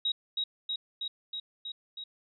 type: tone with echo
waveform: sine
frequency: 3811 Hz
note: A#7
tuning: 38 cents sharp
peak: -26 dBFS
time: 0.05-0.12 s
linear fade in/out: 5 ms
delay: 320 ms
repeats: 6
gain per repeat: -2 dB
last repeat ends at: 2.04 s
effects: none